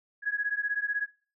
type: beating tone pair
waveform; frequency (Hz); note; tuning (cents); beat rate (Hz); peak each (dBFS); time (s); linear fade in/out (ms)
sine; 1661.2 / 1677.2; G#6 / G#6; 0 / +17; 16; -30; 0.22-1.08; 50
effects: noise-tail reverb RT60 0.4 s tail -21 dB re dry